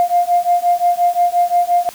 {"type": "beating tone pair", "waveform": "sine", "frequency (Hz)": [700, 705.7], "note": ["F5", "F5"], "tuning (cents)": [4, 18], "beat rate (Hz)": 5.7, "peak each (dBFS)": -14, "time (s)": [0, 1.89], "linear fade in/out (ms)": 0, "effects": ["tanh soft clip ceiling -4 dBFS", "white hiss -38 dBFS RMS until 1.94 s"]}